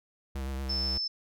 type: tone with vibrato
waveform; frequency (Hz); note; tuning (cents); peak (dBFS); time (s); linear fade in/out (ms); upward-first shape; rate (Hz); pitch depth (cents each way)
square; 66.8; C2; +36; -33; 0.35-0.98; 5; sine; 8.5; 37
type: tone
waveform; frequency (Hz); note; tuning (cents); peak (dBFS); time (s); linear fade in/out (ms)
sine; 5274; E8; 0; -29; 0.69-1.08; 10
effects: none